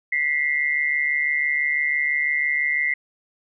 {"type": "tone pair together", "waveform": "sine", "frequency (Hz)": [1964, 2110], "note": ["B6", "C7"], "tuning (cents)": [-10, 14], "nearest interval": "minor second", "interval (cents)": 124, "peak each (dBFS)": -22, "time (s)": [0.12, 2.94], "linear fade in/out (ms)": 5, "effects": []}